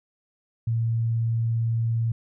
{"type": "tone", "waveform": "sine", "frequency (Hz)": 114.7, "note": "A#2", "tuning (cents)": -28, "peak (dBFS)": -21, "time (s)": [0.67, 2.12], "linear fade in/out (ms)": 5, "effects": []}